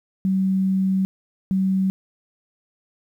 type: tone pair in turn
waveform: sine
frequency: 190.4 / 190.4 Hz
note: F#3 / F#3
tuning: +50 / +50 cents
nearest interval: unison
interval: 0 cents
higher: neither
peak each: -17 dBFS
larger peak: neither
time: 0.25-1.05 / 1.51-1.9 s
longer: first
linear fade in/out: 0 ms
effects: 9-bit